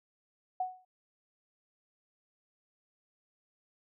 sine tone with exponential decay, 740 Hz, F#5, in tune, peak -27 dBFS, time 0.6-0.85 s, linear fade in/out 5 ms, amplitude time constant 54 ms, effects none

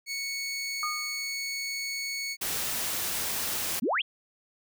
20% pulse tone, 2217 Hz, C#7, in tune, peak -26 dBFS, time 0.06-2.37 s, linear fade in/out 50 ms
sine tone with exponential decay, 1226 Hz, D#6, 26 cents flat, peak -27 dBFS, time 0.83-1.34 s, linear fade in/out 1 ms, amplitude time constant 110 ms
white noise, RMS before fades -31 dBFS, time 2.41-3.8 s, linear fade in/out 10 ms
sine exponential sweep, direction up, 194.7 to 3535 Hz, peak -24 dBFS, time 3.82-4.02 s, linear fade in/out 10 ms
effects none

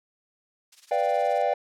violet noise with tremolo, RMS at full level -36 dBFS, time 0.72-1.42 s, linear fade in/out 5 ms, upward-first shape sine, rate 19 Hz, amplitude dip 80%
triangle chord, G dominant seventh, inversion first, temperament equal, 493.9 / 587.3 / 698.5 / 784 Hz, B4 / D5 / F5 / G5, 0 / 0 / 0 / 0 cents, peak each -27 / -24 / -25 / -25 dBFS, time 0.91-1.54 s, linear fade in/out 5 ms
effects low-pass 5000 Hz 12 dB/octave

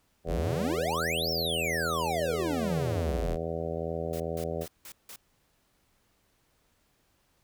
harmonic tone, 82.41 Hz, E2, in tune, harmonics 1 / 2 / 3 / 4 / 5 / 6 / 7 / 8 / 9, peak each -39 / -38 / -43 / -43 / -37 / -37 / -37 / -43 / -44 dBFS, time 0.24-4.67 s, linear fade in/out 50 ms
square exponential two-way sweep, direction up then down, 35.52 to 5588 to 35.52 Hz, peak -30 dBFS, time 0.26-3.38 s, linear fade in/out 50 ms, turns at 1.3 s
white noise bursts, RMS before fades -45 dBFS, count 5, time 4.13-5.16 s, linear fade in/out 2 ms, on 70 ms, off 170 ms
effects pink hiss -70 dBFS RMS until 7.43 s

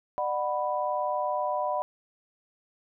sine chord, B minor, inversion first, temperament equal with one note detuned, 599.3 / 740 / 987.8 Hz, D5 / F#5 / B5, +35 / 0 / 0 cents, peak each -30 / -31 / -30 dBFS, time 0.18-1.82 s, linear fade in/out 0 ms, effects none

